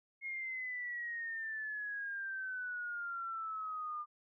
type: exponential sweep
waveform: sine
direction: down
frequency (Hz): 2159 to 1200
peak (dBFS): -38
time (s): 0.21-4.06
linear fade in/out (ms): 50
effects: none